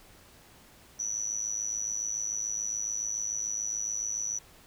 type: tone with amplitude modulation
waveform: sine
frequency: 5930 Hz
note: F#8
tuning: 3 cents sharp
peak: -26 dBFS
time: 0.99-4.39 s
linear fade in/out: 10 ms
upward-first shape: sine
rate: 107 Hz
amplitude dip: 95%
effects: pink hiss -56 dBFS RMS until 4.66 s